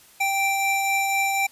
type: tone pair together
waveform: square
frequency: 784 / 2348 Hz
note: G5 / D7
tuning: 0 / -1 cents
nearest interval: octave + perfect fifth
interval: 1899 cents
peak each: -24 dBFS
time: 0.2-1.47 s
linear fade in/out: 10 ms
effects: white hiss -52 dBFS RMS until 1.51 s + resampled to 32000 Hz